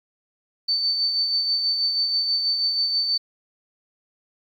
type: tone with tremolo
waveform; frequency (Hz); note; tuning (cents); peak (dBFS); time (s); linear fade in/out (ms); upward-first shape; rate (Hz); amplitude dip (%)
sine; 4542; C#8; +41; -18; 0.68-3.18; 10; sine; 6.2; 40
effects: 9-bit